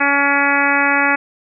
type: harmonic tone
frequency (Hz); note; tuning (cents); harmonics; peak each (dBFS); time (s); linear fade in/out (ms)
282.3; C#4; +32; 1 / 2 / 3 / 4 / 5 / 6 / 7 / 8 / 9; -22 / -25 / -20 / -23 / -19 / -19 / -20 / -22 / -23; 0-1.16; 10
effects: none